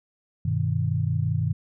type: chord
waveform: sine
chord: G augmented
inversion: none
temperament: equal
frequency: 98 / 123.47 / 155.56 Hz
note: G2 / B2 / D#3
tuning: 0 / 0 / 0 cents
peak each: -26 dBFS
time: 0.45-1.53 s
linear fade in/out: 5 ms
effects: none